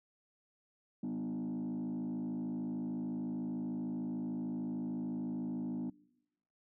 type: tone with frequency modulation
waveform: sine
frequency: 244 Hz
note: B3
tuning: 21 cents flat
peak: -33 dBFS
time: 1.03-5.9 s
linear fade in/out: 5 ms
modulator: 53.5 Hz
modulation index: 1.1
effects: noise-tail reverb RT60 1.0 s tail -26 dB re dry + tanh soft clip ceiling -34 dBFS